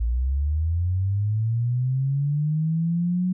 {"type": "linear sweep", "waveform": "sine", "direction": "up", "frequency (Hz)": [55.2, 185], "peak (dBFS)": -20, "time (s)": [0, 3.33], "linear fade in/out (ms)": 10, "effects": []}